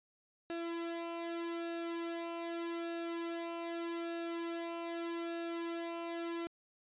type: tone with flanger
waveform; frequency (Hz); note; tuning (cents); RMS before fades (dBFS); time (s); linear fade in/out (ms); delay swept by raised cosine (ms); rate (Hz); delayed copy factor
sawtooth; 337.1; E4; +39; -40; 0.5-6.47; 0; 0.92 to 2.42; 0.82; -0.65
effects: resampled to 8000 Hz